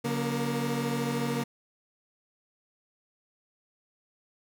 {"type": "tone cluster", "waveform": "30% pulse", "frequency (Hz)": [141.3, 181.4, 237.5, 461.5], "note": ["C#3", "F#3", "A#3", "A#4"], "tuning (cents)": [34, -34, 33, -17], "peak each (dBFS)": [-30, -37, -28, -34], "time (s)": [0.04, 1.44], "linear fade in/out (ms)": 10, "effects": []}